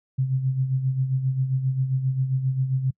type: tone with tremolo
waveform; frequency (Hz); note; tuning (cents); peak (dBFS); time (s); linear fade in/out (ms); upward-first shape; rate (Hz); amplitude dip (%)
sine; 131.7; C3; +12; -18; 0.18-2.91; 10; sine; 7.5; 60
effects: noise-tail reverb RT60 0.1 s tail -26 dB re dry